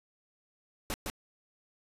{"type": "noise with echo", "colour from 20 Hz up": "pink", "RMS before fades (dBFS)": -34, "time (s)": [0.9, 0.94], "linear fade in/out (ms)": 0, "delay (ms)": 160, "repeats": 1, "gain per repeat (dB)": -2, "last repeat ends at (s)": 1.1, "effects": ["resampled to 32000 Hz"]}